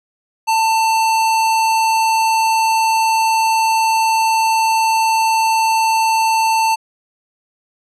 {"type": "tone", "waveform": "square", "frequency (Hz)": 892, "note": "A5", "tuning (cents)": 23, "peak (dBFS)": -13, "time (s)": [0.47, 6.76], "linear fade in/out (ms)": 20, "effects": ["low-pass 11000 Hz 12 dB/octave"]}